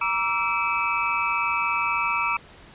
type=tone cluster; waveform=sine; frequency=944 / 1161 / 1334 / 2316 / 2591 Hz; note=A#5 / D6 / E6 / D7 / E7; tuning=+22 / -20 / +20 / -25 / -30 cents; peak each=-28 dBFS; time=0.01-2.37 s; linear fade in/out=5 ms; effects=pink hiss -48 dBFS RMS until 2.74 s + resampled to 8000 Hz